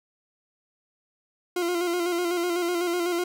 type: tone with vibrato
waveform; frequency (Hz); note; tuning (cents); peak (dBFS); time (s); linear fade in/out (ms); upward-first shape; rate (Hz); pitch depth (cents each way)
40% pulse; 349.2; F4; 0; -23; 1.56-3.24; 5; square; 8; 39
effects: none